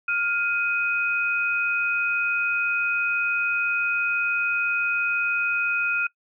sine tone pair together, 1407 / 2507 Hz, F6 / D#7, +12 / +12 cents, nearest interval minor seventh, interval 1000 cents, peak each -24 dBFS, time 0.08-6.07 s, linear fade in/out 5 ms, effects noise-tail reverb RT60 0.1 s tail -22 dB re dry

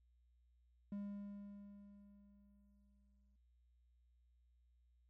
triangle tone with exponential decay, 202.2 Hz, G#3, 46 cents flat, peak -40 dBFS, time 0.92-3.36 s, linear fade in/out 2 ms, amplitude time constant 530 ms, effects noise-tail reverb RT60 0.1 s tail -22 dB re dry + added 60 Hz sine -70 dBFS peak until 5.09 s

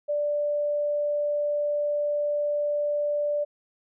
sine tone, 587.3 Hz, D5, in tune, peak -23 dBFS, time 0.08-3.45 s, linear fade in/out 20 ms, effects none

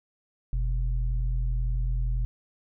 sine tone pair together, 45.3 / 123.47 Hz, F#1 / B2, -36 / 0 cents, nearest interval octave + perfect fourth, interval 1736 cents, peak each -24 / -33 dBFS, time 0.53-2.25 s, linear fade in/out 0 ms, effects none

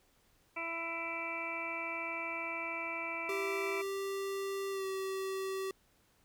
harmonic tone, 332.9 Hz, E4, 17 cents sharp, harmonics 1 / 2 / 3 / 4 / 6 / 7 / 8, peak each -48 / -45 / -44 / -46 / -48 / -39 / -47 dBFS, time 0.56-3.82 s, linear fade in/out 10 ms
square tone with pitch glide, 392 to 383.9 Hz, G4 to G4, 0 to -36 cents, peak -36 dBFS, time 3.29-5.71 s, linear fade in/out 2 ms, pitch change -36 cents, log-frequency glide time 4.71-4.85 s
effects pink hiss -70 dBFS RMS until 6.24 s

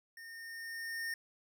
square tone with level ramp, 1828 Hz, A#6, 34 cents flat, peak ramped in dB -49 to -36 dBFS, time 0.17-1.14 s, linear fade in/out 2 ms, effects none

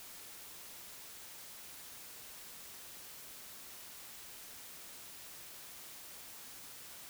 silence, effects white hiss -51 dBFS RMS until 7.09 s

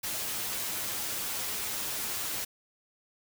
white noise with comb filter, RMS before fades -34 dBFS, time 0.03-2.45 s, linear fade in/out 10 ms, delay 9.4 ms, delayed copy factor +0.55, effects none

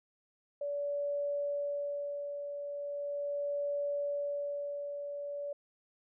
sine tone with tremolo, 574 Hz, D5, 40 cents flat, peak -31 dBFS, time 0.61-5.53 s, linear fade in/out 5 ms, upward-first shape sine, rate 0.39 Hz, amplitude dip 50%, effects none

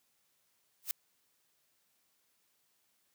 blue noise with exponential growth, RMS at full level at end -30 dBFS, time 0.82-0.91 s, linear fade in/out 0 ms, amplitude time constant 18 ms, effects white hiss -75 dBFS RMS until 3.14 s + high-pass 80 Hz 12 dB/octave

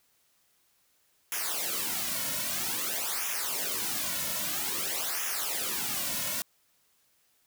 white noise with flanger, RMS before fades -32 dBFS, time 1.32-6.42 s, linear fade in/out 0 ms, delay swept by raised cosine 0.23 to 2.53 ms, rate 0.51 Hz, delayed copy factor -0.85, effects white hiss -69 dBFS RMS until 7.46 s

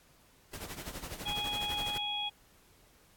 pink noise with tremolo, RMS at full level -40 dBFS, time 0.53-1.98 s, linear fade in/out 5 ms, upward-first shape sine, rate 12 Hz, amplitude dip 70%
harmonic tone, 830.6 Hz, G#5, in tune, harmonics 1 / 3 / 4, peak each -39 / -42 / -34 dBFS, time 1.25-2.3 s, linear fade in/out 20 ms
effects pink hiss -63 dBFS RMS until 3.16 s + AAC 64 kbps

